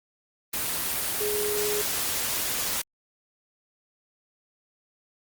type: tone in noise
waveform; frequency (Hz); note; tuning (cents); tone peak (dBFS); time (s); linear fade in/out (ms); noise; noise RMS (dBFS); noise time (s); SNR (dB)
sine; 417.2; G#4; +8; -27; 1.2-1.82; 10; white; -28; 0.53-2.82; -2
effects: Opus 24 kbps